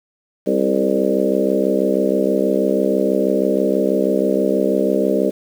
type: harmonic tone with a mistuned harmonic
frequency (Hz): 66.2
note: C2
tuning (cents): +21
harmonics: 3 / 4 / 5 / 6 / 7 / 8 / 9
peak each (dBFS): -22 / -22 / -22 / -22 / -22 / -22 / -22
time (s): 0.46-5.31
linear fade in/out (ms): 20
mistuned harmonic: 6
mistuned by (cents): +29
effects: 7-bit